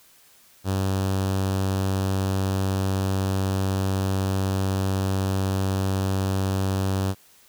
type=tone with notch filter; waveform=sawtooth; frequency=96 Hz; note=G2; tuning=36 cents flat; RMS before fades=-24 dBFS; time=0.64-7.15 s; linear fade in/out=50 ms; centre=2100 Hz; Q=1.7; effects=white hiss -55 dBFS RMS until 7.48 s